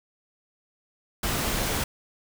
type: noise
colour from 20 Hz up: pink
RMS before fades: -27 dBFS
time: 1.23-1.84 s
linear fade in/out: 5 ms
effects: none